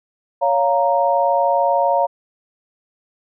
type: chord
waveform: sine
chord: Bb minor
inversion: first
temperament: just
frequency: 559.4 / 699.2 / 932.3 Hz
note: Db5 / F5 / Bb5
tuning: +16 / +2 / 0 cents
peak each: -18 dBFS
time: 0.41-2.07 s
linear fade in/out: 20 ms
effects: none